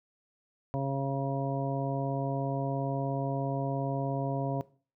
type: harmonic tone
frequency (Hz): 137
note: C#3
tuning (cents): -20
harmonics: 1 / 2 / 3 / 4 / 5 / 7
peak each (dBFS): -31 / -36 / -41 / -37 / -37 / -40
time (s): 0.74-4.61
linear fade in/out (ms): 0
effects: noise-tail reverb RT60 0.4 s tail -19 dB re dry